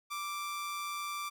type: tone with amplitude modulation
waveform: sawtooth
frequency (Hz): 1174.7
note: D6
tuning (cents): 0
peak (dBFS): -31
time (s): 0.1-1.3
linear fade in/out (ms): 20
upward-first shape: sine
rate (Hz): 181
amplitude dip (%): 30
effects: none